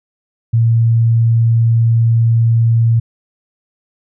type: tone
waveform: sine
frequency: 115 Hz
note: A#2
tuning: 23 cents flat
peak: -8 dBFS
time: 0.53-3 s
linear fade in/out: 10 ms
effects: none

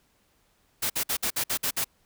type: noise bursts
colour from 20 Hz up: white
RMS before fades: -27 dBFS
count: 8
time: 0.82-1.845 s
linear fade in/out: 10 ms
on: 80 ms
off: 55 ms
effects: pink hiss -67 dBFS RMS until 2.05 s

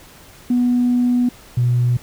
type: tone pair in turn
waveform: sine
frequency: 245.4 / 122.17 Hz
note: B3 / B2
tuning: -11 / -18 cents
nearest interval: octave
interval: 1207 cents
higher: first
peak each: -12 dBFS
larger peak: neither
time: 0.5-1.29 / 1.57-1.97 s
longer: first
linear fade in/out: 5 ms
effects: tanh soft clip ceiling -9 dBFS + pink hiss -44 dBFS RMS until 2.02 s

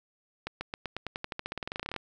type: accelerating click train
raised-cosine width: 0.3 ms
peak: -18 dBFS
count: 24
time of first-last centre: 0.47-1.963 s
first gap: 140 ms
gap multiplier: 0.92
effects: none

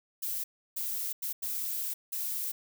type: noise bursts at uneven times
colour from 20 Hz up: violet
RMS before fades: -34 dBFS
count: 5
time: 0.22-0.44 / 0.76-1.13 / 1.22-1.33 / 1.42-1.94 / 2.12-2.52 s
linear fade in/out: 10 ms
effects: none

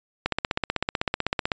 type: click train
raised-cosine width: 0.3 ms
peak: -7 dBFS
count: 21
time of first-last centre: 0.26-1.518 s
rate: 15.9 Hz
effects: resampled to 16000 Hz

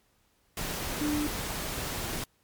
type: tone in noise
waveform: sine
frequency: 297.7 Hz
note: D4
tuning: 24 cents sharp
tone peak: -27 dBFS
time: 1.01-1.27 s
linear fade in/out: 2 ms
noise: pink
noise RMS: -34 dBFS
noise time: 0.57-2.24 s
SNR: +4 dB
effects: pink hiss -69 dBFS RMS until 2.43 s + MP3 96 kbps

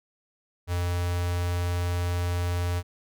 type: tone with notch filter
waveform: square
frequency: 87.9 Hz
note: F2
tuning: 12 cents sharp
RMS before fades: -27 dBFS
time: 0.67-2.83 s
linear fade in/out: 50 ms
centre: 230 Hz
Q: 1.4
effects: none

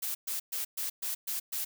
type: noise bursts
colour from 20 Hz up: blue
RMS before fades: -34 dBFS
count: 7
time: 0.02-1.65 s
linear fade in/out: 10 ms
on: 130 ms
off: 120 ms
effects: none

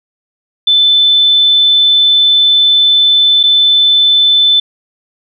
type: tone with dropouts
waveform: sine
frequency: 3520 Hz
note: A7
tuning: in tune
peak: -5 dBFS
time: 0.67-4.6 s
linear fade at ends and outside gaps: 5 ms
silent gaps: 3.431-3.436 s
effects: none

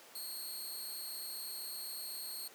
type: tone with amplitude modulation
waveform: 10% pulse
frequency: 4284 Hz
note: C8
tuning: 40 cents sharp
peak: -31 dBFS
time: 0.15-2.48 s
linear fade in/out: 5 ms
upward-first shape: sine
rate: 240 Hz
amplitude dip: 80%
effects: pink hiss -56 dBFS RMS until 2.54 s + high-pass 400 Hz 12 dB/octave

